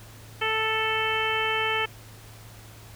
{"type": "harmonic tone", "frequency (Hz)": 440, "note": "A4", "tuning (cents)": 0, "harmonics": [1, 2, 3, 4, 5, 6, 7], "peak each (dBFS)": [-31, -31, -31, -31, -31, -31, -31], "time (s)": [0.41, 1.86], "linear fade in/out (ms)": 10, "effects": ["added 109 Hz sine -46 dBFS peak until 2.95 s", "pink hiss -49 dBFS RMS until 2.95 s"]}